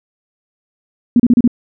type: tone bursts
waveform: sine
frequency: 239.8 Hz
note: A#3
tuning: 49 cents sharp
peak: -5 dBFS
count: 5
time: 1.16-1.477 s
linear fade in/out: 2 ms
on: 37 ms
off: 33 ms
effects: none